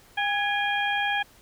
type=harmonic tone with a mistuned harmonic; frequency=809 Hz; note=G#5; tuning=46 cents flat; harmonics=1 / 2 / 3 / 4; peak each=-27 / -27 / -31 / -32 dBFS; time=0.17-1.23 s; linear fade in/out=10 ms; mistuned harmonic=2; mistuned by=+53 cents; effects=pink hiss -55 dBFS RMS until 1.41 s